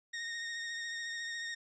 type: tone with vibrato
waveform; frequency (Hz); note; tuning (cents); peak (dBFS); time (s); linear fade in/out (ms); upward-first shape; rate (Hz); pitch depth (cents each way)
sawtooth; 1855; A#6; -9; -34; 0.13-1.55; 10; sine; 14; 21
effects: resampled to 16000 Hz